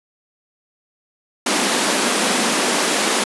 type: high-pass noise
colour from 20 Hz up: pink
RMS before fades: -18 dBFS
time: 1.46-3.24 s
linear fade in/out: 5 ms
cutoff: 200 Hz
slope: 48 dB/octave
effects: resampled to 24000 Hz